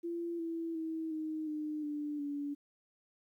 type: tone with pitch steps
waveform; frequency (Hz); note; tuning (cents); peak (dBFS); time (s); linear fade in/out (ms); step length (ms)
sine; 340.4 / 330.9 / 321.7 / 312.7 / 304 / 295.5 / 287.2; F4 / E4 / E4 / D#4 / D#4 / D4 / D4; -44 / +7 / -42 / +9 / -40 / +11 / -39; -35; 0.03-2.55; 20; 360
effects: 12-bit